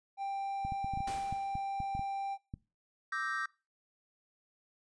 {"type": "tone", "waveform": "triangle", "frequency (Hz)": 788, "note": "G5", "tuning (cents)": 9, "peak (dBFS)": -32, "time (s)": [0.17, 2.38], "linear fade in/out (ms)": 50}
{"type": "clicks", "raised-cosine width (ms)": 5, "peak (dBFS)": -28, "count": 12, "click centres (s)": [0.65, 0.722, 0.845, 0.937, 0.974, 1.005, 1.326, 1.554, 1.803, 1.951, 1.994, 2.539]}
{"type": "noise with exponential decay", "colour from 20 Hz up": "pink", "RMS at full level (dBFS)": -41, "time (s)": [1.07, 1.76], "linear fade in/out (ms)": 5, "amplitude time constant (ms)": 150}
{"type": "chord", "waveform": "triangle", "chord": "E half-diminished seventh", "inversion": "third", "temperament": "equal with one note detuned", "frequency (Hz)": [1174.7, 1300.4, 1568, 1864.7], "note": ["D6", "E6", "G6", "Bb6"], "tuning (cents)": [0, -24, 0, 0], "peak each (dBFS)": [-39, -38, -35, -38], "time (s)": [3.12, 3.46], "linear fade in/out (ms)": 5}
{"effects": ["noise-tail reverb RT60 0.3 s tail -22 dB re dry", "resampled to 22050 Hz"]}